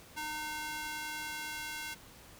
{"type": "tone with high-pass filter sweep", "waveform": "square", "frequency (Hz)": 305, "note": "D#4", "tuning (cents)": -34, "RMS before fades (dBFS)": -40, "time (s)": [0.16, 1.95], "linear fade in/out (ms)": 20, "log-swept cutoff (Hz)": [980, 1700], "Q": 1, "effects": ["pink hiss -55 dBFS RMS until 2.39 s"]}